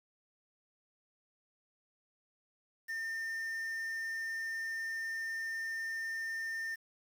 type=tone with quantisation; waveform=triangle; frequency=1808 Hz; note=A6; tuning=47 cents sharp; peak=-34 dBFS; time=2.88-6.76 s; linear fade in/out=20 ms; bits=9; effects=none